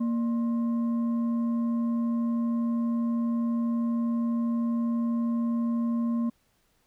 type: tone with frequency modulation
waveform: sine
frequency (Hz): 233.1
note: A#3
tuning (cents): 0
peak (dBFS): -24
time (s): 0-6.3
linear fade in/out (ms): 10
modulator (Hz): 827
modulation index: 0.21
effects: pink hiss -69 dBFS RMS until 6.86 s